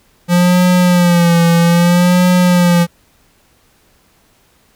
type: tone with vibrato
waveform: square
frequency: 174.61 Hz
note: F3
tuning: in tune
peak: -8 dBFS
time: 0.28-2.87 s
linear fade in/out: 50 ms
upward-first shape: sine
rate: 0.62 Hz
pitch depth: 57 cents each way
effects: pink hiss -53 dBFS RMS until 4.75 s